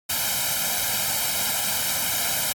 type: noise with comb filter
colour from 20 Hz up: white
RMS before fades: -24 dBFS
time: 0.09-2.53 s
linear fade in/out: 10 ms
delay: 1.3 ms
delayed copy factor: +0.9
effects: high-pass 80 Hz 12 dB/octave + AAC 64 kbps